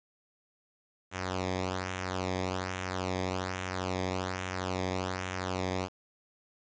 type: tone with flanger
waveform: sawtooth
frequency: 92.5 Hz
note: F#2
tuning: in tune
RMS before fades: -34 dBFS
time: 1.11-5.89 s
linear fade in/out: 50 ms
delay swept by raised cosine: 0.21 to 0.71 ms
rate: 1.2 Hz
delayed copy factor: -0.75
effects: resampled to 16000 Hz + 10-bit